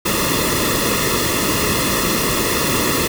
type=noise with comb filter; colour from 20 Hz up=pink; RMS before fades=-18 dBFS; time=0.05-3.08 s; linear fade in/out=10 ms; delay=1.3 ms; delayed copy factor=-0.8; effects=none